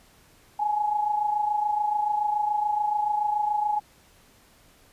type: tone pair together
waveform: sine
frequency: 836 / 863 Hz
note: G#5 / A5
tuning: +11 / -34 cents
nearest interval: minor second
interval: 55 cents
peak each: -23 / -30 dBFS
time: 0.59-3.8 s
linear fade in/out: 10 ms
effects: pink hiss -57 dBFS RMS until 4.92 s + resampled to 32000 Hz